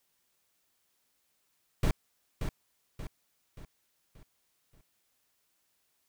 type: noise with echo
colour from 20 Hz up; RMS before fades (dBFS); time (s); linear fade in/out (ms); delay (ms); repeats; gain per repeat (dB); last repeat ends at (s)
brown; -25; 1.83-1.91; 2; 580; 5; -7; 4.81
effects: white hiss -75 dBFS RMS until 6.08 s